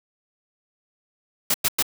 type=noise bursts; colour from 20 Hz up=white; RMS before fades=-20 dBFS; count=3; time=1.5-1.826 s; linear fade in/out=5 ms; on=42 ms; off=100 ms; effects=none